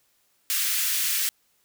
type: high-pass noise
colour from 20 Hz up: white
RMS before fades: -25 dBFS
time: 0.5-1.29 s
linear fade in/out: 0 ms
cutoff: 1600 Hz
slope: 24 dB/octave
effects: white hiss -67 dBFS RMS until 1.64 s